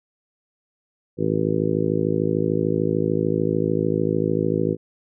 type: harmonic tone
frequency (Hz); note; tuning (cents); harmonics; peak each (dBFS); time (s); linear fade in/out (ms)
53.4; G#1; +49; 2 / 3 / 4 / 5 / 6 / 7 / 8 / 9; -30 / -25 / -30 / -27 / -27 / -25 / -28 / -27; 1.17-4.77; 50
effects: none